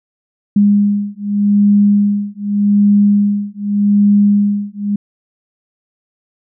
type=beating tone pair; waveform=sine; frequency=203.7 / 204.54 Hz; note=G#3 / G#3; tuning=-33 / -26 cents; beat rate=0.84 Hz; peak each=-12 dBFS; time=0.56-4.96 s; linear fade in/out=5 ms; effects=none